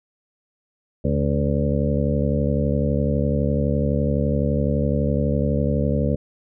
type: harmonic tone with a mistuned harmonic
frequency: 71.9 Hz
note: D2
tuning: 36 cents flat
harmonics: 1 / 2 / 3 / 4 / 6 / 7 / 8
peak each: -24 / -23 / -24 / -29 / -30 / -27 / -29 dBFS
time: 1.04-6.16 s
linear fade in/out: 10 ms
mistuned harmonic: 1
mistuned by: +97 cents
effects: none